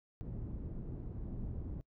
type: low-pass noise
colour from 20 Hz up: pink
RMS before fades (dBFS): -42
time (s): 0.21-1.81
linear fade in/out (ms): 0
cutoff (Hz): 240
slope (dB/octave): 12
effects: noise-tail reverb RT60 0.1 s tail -23 dB re dry